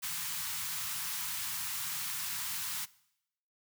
white band-stop noise, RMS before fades -37 dBFS, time 0.02-2.86 s, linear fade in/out 20 ms, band 190 to 870 Hz, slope 48 dB/octave, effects noise-tail reverb RT60 0.8 s tail -21 dB re dry + high-pass 100 Hz 12 dB/octave

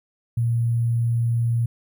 sine tone with sample-and-hold, 117.1 Hz, A#2, 8 cents sharp, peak -18 dBFS, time 0.37-1.66 s, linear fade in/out 5 ms, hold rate 11025 Hz, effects none

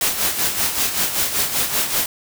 white noise with tremolo, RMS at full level -18 dBFS, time 0.01-2.06 s, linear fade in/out 2 ms, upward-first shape sine, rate 5.2 Hz, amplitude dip 60%, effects none

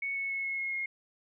sine tone with pitch steps, 2217 / 2203 / 2189 / 2175 / 2161 / 2148 Hz, C#7 / C#7 / C#7 / C#7 / C#7 / C7, 0 / -11 / -22 / -33 / -45 / +45 cents, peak -31 dBFS, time 0.02-0.86 s, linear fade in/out 5 ms, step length 140 ms, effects none

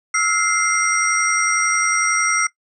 sine tone cluster, 1311 / 1402 / 2089 / 5700 / 8390 Hz, E6 / F6 / C7 / F8 / C9, -10 / +6 / -3 / +34 / +4 cents, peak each -21 / -24 / -20 / -23 / -26 dBFS, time 0.14-2.47 s, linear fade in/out 5 ms, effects noise-tail reverb RT60 0.1 s tail -18 dB re dry

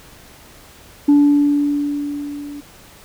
sine tone with level ramp, 289.1 Hz, D4, 27 cents flat, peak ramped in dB -5 to -29 dBFS, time 1.08-2.61 s, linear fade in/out 10 ms, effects tanh soft clip ceiling -6 dBFS + pink hiss -44 dBFS RMS until 3.04 s

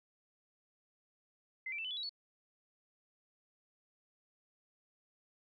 sine tone with pitch steps, 2060 / 2339 / 2656 / 3016 / 3425 / 3889 / 4416 Hz, C7 / D7 / E7 / F#7 / A7 / B7 / C#8, -28 / -8 / +12 / +32 / -47 / -27 / -7 cents, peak -38 dBFS, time 1.66-2.094 s, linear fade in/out 5 ms, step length 62 ms, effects none

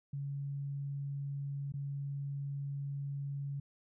sine tone with dropouts, 140.4 Hz, C#3, 22 cents sharp, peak -36 dBFS, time 0.13-3.6 s, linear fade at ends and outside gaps 5 ms, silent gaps 1.722-1.738 s, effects none

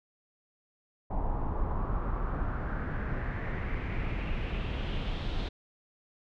brown noise with low-pass filter sweep, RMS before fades -32 dBFS, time 1.1-5.49 s, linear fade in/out 10 ms, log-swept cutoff 860 to 3800 Hz, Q 3.3, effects none

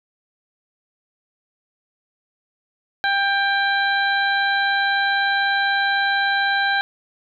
harmonic tone with a mistuned harmonic, 793 Hz, G5, 20 cents sharp, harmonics 1 / 2 / 3 / 4 / 5, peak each -22 / -19 / -31 / -32 / -27 dBFS, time 3.04-6.81 s, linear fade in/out 0 ms, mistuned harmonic 3, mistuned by -17 cents, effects none

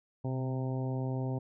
harmonic tone with a mistuned harmonic, 130.81 Hz, C3, in tune, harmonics 1 / 2 / 3 / 4 / 5 / 6 / 7, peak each -32 / -38 / -42 / -44 / -46 / -48 / -49 dBFS, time 0.24-1.39 s, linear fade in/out 10 ms, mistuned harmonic 1, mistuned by -31 cents, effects none

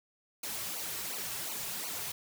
white noise with flanger, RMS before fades -38 dBFS, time 0.43-2.12 s, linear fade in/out 5 ms, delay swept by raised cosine 0.56 to 4.06 ms, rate 2.8 Hz, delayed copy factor -0.85, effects none

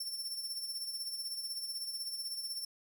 sawtooth tone with tremolo, 5410 Hz, E8, 44 cents sharp, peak -33 dBFS, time 0-2.65 s, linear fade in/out 5 ms, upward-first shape sine, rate 16 Hz, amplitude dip 55%, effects none

